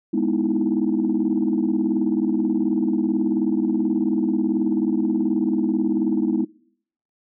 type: chord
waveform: sine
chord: E major seventh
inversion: first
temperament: equal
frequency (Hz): 207.7 / 246.9 / 311.1 / 329.6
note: G#3 / B3 / D#4 / E4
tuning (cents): 0 / 0 / 0 / 0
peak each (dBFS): -23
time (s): 0.13-6.45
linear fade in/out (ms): 10
effects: noise-tail reverb RT60 0.7 s tail -26 dB re dry + tanh soft clip ceiling -11 dBFS